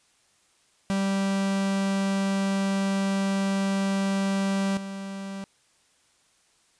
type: tone with level steps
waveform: 45% pulse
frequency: 195.4 Hz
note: G3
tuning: 5 cents flat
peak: -23 / -33 dBFS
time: 0.9-5.44 s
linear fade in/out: 0 ms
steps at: 4.77 s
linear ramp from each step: 2 ms
effects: white hiss -64 dBFS RMS until 6.79 s + resampled to 22050 Hz